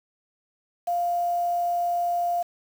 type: tone with quantisation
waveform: sine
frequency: 698.5 Hz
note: F5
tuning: in tune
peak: -22 dBFS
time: 0.87-2.43 s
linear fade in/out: 10 ms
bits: 7
effects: none